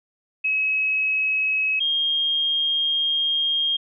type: tone pair in turn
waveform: sine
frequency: 2562 / 3228 Hz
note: E7 / G#7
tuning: -50 / -50 cents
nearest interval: major third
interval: 400 cents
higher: second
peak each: -19 dBFS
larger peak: neither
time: 0.44-1.8 / 1.8-3.77 s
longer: second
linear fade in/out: 10 ms
effects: none